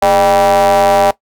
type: ring-modulated tone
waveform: square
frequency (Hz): 93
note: F#2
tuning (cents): +9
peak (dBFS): -5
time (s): 0.02-1.11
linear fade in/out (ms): 5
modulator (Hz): 696
effects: noise-tail reverb RT60 0.1 s tail -18 dB re dry